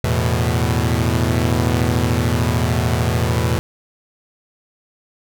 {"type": "chord", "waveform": "sawtooth", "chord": "E suspended fourth", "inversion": "none", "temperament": "equal", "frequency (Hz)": [82.41, 110, 123.47], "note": ["E2", "A2", "B2"], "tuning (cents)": [0, 0, 0], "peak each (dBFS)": -16, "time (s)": [0.04, 3.59], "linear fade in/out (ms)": 0, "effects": []}